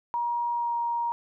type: tone with pitch glide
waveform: sine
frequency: 950 to 941.8 Hz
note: A#5 to A#5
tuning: +33 to +18 cents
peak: -25 dBFS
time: 0.14-1.12 s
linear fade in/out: 0 ms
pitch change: -15 cents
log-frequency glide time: 0.52-0.76 s
effects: none